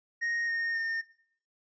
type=tone with pitch steps; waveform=triangle; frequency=1864.7 / 1843.3 / 1822.1 Hz; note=A#6 / A#6 / A#6; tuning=0 / -20 / -40 cents; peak=-27 dBFS; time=0.21-1.02 s; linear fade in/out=20 ms; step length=270 ms; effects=noise-tail reverb RT60 0.6 s tail -17 dB re dry + resampled to 16000 Hz